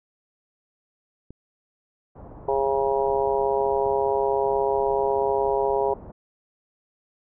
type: clicks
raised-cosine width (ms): 3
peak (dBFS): -28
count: 2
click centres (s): 1.306 / 3.862
type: low-pass noise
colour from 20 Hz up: pink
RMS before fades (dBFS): -42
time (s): 2.15-6.12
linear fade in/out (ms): 10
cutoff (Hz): 940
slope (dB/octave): 24
type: harmonic tone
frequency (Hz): 136.5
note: C#3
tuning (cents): -26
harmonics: 3 / 4 / 5 / 6 / 7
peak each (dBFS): -23 / -27 / -28 / -29 / -28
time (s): 2.48-5.94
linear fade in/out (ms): 5
effects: none